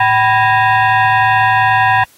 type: tone with frequency modulation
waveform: sine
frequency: 110 Hz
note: A2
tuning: in tune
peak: -8 dBFS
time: 0-2.04 s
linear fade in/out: 5 ms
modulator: 875 Hz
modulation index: 2.1
effects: white hiss -48 dBFS RMS until 2.17 s + AAC 48 kbps